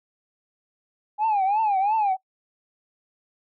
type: tone with vibrato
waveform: sine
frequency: 821 Hz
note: G#5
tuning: 20 cents flat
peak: -17 dBFS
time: 1.18-2.17 s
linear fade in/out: 50 ms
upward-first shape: triangle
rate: 2.9 Hz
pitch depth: 170 cents each way
effects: noise-tail reverb RT60 0.1 s tail -22 dB re dry + tanh soft clip ceiling -17 dBFS